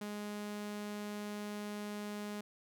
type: tone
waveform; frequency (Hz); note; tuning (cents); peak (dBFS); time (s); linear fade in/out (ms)
sawtooth; 207.7; G#3; 0; -36; 0.01-2.41; 5
effects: none